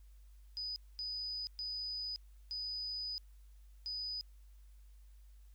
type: tone bursts at uneven times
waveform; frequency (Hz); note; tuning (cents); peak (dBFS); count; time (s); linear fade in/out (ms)
sine; 4978; D#8; 0; -38; 5; 0.57-0.76 / 0.99-1.47 / 1.59-2.16 / 2.51-3.18 / 3.86-4.21; 0
effects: added 50 Hz sine -55 dBFS peak until 5.54 s + white hiss -75 dBFS RMS until 5.54 s